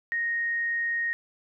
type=tone; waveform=sine; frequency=1864.7 Hz; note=A#6; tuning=in tune; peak=-25 dBFS; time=0.12-1.13 s; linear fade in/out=0 ms; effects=none